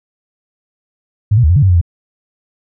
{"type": "tone with pitch steps", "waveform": "sine", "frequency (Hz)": [104.2, 121.7, 76.3, 89.7, 143.3, 96.4, 89.2, 85.2], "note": ["G#2", "B2", "D#2", "F2", "D3", "G2", "F2", "F2"], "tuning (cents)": [6, -25, -33, 47, -42, -28, 37, -42], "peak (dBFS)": -6, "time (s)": [1.31, 1.814], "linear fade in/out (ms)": 10, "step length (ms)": 63, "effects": []}